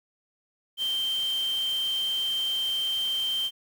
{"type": "tone in noise", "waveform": "sine", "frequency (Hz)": 3136, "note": "G7", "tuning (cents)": 0, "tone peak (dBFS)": -25, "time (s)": [0.77, 3.51], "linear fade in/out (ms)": 50, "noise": "white", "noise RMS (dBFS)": -42, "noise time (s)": [0.77, 3.51], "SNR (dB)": 14, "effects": []}